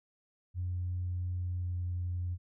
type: tone with pitch glide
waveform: sine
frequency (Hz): 89.7 to 88.87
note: F2 to F2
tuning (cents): +47 to +31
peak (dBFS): -31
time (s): 0.54-2.38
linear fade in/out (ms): 50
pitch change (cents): -16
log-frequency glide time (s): 1.48-1.77
effects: tanh soft clip ceiling -27 dBFS

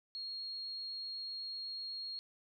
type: tone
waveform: sine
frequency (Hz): 4277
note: C8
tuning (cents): +37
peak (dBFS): -40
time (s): 0.15-2.19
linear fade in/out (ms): 0
effects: none

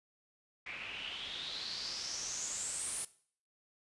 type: noise with low-pass filter sweep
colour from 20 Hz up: white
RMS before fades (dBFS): -41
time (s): 0.66-3.05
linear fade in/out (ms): 5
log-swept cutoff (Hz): 2300 to 9900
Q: 6.6
effects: noise-tail reverb RT60 0.5 s tail -18 dB re dry + resampled to 24000 Hz

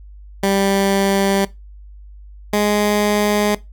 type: tone pair in turn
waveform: 15% pulse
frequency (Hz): 196.5 / 207.9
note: G3 / G#3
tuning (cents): +4 / +2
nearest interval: minor second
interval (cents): 98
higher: second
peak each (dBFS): -8 / -8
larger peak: neither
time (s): 0.43-1.45 / 2.53-3.55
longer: neither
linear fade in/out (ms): 5
effects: noise-tail reverb RT60 0.2 s tail -19 dB re dry + added 50 Hz sine -36 dBFS peak until 3.72 s

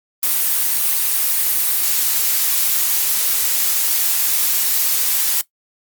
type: noise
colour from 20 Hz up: blue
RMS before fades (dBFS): -17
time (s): 0.23-5.41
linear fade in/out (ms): 0
effects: noise-tail reverb RT60 0.1 s tail -17 dB re dry + Opus 32 kbps

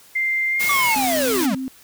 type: tone with pitch glide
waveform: sine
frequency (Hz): 2093 to 2177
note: C7 to C#7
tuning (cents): 0 to -32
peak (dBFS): -18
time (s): 0.15-0.95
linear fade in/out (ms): 10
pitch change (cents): +68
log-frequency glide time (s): 0.49-0.77
type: noise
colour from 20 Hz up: white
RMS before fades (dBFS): -26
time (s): 0.59-1.47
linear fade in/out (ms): 20
type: linear sweep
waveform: square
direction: down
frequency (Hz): 1174.7 to 174.61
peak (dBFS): -20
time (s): 0.69-1.55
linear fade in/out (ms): 5
type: tone with vibrato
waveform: sine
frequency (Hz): 261.6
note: C4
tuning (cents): 0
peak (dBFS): -24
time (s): 0.96-1.68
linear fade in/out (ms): 0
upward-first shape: triangle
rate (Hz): 6.5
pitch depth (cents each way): 12
effects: white hiss -49 dBFS RMS until 1.83 s

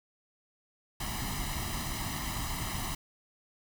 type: noise with comb filter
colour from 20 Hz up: pink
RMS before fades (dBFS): -35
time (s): 1-2.95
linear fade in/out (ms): 5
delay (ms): 1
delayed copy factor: +0.8
effects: none

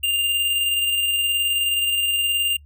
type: tone with tremolo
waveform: square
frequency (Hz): 2799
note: F7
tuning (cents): +3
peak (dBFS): -18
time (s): 0.03-2.57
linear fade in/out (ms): 10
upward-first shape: square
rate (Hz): 19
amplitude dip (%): 25
effects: noise-tail reverb RT60 0.1 s tail -26 dB re dry + added 73 Hz sine -44 dBFS peak until 2.65 s

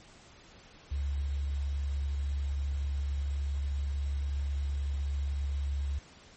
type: tone with quantisation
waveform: sine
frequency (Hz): 70.2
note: C#2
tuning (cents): +22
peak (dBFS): -29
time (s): 0.91-5.99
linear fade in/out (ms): 10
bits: 9
effects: pink hiss -55 dBFS RMS until 6.36 s + MP3 32 kbps

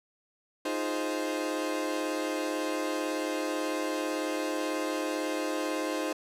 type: chord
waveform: 30% pulse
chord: F minor seventh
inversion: third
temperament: equal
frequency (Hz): 311.1 / 349.2 / 415.3 / 523.3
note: Eb4 / F4 / Ab4 / C5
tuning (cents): 0 / 0 / 0 / 0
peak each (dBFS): -30 / -35 / -36 / -32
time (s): 0.65-6.13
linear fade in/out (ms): 5
effects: low-pass 12000 Hz 12 dB/octave

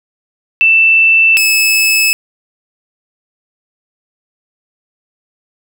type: tone pair in turn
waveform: sine / sawtooth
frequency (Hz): 2661 / 2602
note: E7 / E7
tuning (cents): +16 / -23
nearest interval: unison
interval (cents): 39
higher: first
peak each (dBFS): -5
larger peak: neither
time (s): 0.61-1.37 / 1.37-2.13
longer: neither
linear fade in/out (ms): 0
effects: none

